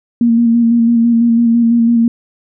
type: tone with vibrato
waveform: sine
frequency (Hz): 233.1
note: A#3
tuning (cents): 0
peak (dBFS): -7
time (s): 0.21-2.08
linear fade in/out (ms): 2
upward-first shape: square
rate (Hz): 6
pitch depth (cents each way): 22
effects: none